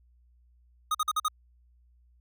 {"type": "tone bursts", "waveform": "square", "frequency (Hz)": 1244.5, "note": "D#6", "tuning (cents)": 0, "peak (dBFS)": -25, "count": 5, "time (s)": [0.91, 1.283], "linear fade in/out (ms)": 5, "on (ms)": 37, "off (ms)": 47, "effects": ["added 60 Hz sine -59 dBFS peak until 2.2 s"]}